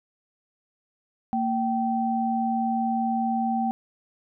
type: tone pair together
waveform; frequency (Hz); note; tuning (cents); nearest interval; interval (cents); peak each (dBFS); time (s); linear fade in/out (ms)
sine; 230 / 774.4; A#3 / G5; -23 / -21; octave + major sixth; 2102; -25; 1.33-3.71; 0
effects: none